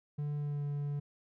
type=tone with pitch glide; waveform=triangle; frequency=146.83 to 144.39 Hz; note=D3 to D3; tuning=0 to -29 cents; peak=-31 dBFS; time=0.18-1 s; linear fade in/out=10 ms; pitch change=-29 cents; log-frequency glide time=0.36-0.64 s; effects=none